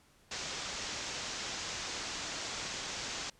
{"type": "low-pass noise", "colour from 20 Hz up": "white", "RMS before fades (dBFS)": -40, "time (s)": [0.31, 3.3], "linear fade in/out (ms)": 5, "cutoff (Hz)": 7100, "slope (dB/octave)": 48, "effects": ["pink hiss -65 dBFS RMS until 3.39 s", "low-pass 11000 Hz 12 dB/octave"]}